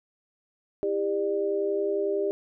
sine tone cluster, 328.8 / 399.8 / 599 Hz, E4 / G4 / D5, -4 / +34 / +34 cents, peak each -34 / -25 / -31 dBFS, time 0.83-2.31 s, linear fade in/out 0 ms, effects none

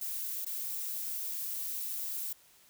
violet noise with dropouts, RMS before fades -37 dBFS, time 0.01-2.33 s, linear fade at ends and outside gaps 5 ms, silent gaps 0.449-0.463 s, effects white hiss -62 dBFS RMS until 2.69 s

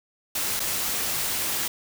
white noise with dropouts, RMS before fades -27 dBFS, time 0.35-1.68 s, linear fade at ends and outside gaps 5 ms, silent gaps 0.596-0.601 s, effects none

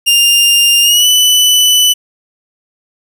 sawtooth tone with pitch glide, 2802 to 2986 Hz, F7 to F#7, +5 to +15 cents, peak -3 dBFS, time 0.06-1.94 s, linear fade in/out 20 ms, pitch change +110 cents, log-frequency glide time 0.82-1.07 s, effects none

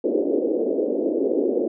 white band-pass noise, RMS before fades -22 dBFS, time 0.04-1.68 s, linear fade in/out 5 ms, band 260 to 520 Hz, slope 48 dB/octave, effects none

